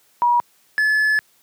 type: tone pair in turn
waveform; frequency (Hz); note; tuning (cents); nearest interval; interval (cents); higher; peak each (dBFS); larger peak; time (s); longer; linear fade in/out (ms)
sine / triangle; 961 / 1722.2; B5 / A6; -48 / -38; minor seventh; 1010; second; -13; neither; 0.22-0.4 / 0.78-1.19; second; 0
effects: white hiss -58 dBFS RMS until 1.42 s + high-pass 100 Hz 12 dB/octave